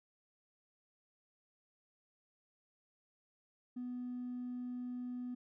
sine tone with hard clipping, 247.5 Hz, B3, 4 cents sharp, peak -40 dBFS, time 3.76-5.35 s, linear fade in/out 10 ms, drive 1 dB, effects none

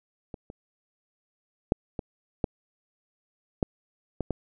clicks, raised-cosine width 2 ms, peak -24 / -28 / -7 / -18 / -11 / -10 / -15 / -14 dBFS, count 8, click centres 0.342 / 0.501 / 1.721 / 1.992 / 2.442 / 3.628 / 4.207 / 4.307 s, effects none

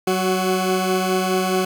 20% pulse tone pair together, 187.37 / 370 Hz, F#3 / F#4, +22 / 0 cents, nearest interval octave, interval 1178 cents, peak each -16 dBFS, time 0.07-1.65 s, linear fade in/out 5 ms, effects none

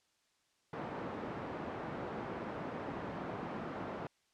pink band-pass noise, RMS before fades -42 dBFS, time 0.73-4.07 s, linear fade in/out 2 ms, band 170 to 1200 Hz, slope 12 dB/octave, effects white hiss -75 dBFS RMS until 4.33 s + low-pass 7000 Hz 12 dB/octave

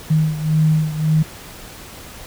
sine beating tone pair, 155.6 / 157.4 Hz, D#3 / D#3, 0 / +20 cents, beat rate 1.8 Hz, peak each -15 / -19 dBFS, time 0.1-1.23 s, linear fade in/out 10 ms, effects pink hiss -37 dBFS RMS until 2.26 s

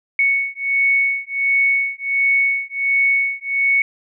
sine beating tone pair, 2217 / 2218.4 Hz, C#7 / C#7, 0 / +1 cents, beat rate 1.4 Hz, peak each -18 dBFS, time 0.19-3.82 s, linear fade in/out 2 ms, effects none

